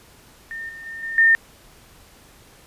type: tone with level steps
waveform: sine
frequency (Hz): 1816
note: A#6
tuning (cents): -46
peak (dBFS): -29 / -35 / -31 / -26 / -11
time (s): 0.51-1.35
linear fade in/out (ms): 0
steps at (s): 0.69 / 0.86 / 1.03 / 1.18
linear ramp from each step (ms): 2
effects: pink hiss -50 dBFS RMS until 2.66 s + resampled to 32000 Hz